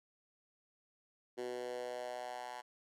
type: tone with high-pass filter sweep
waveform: 10% pulse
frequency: 123.47 Hz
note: B2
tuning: in tune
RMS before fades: -43 dBFS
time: 1.37-2.62 s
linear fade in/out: 20 ms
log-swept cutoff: 360 to 930 Hz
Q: 3.2
effects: low-pass 10000 Hz 12 dB/octave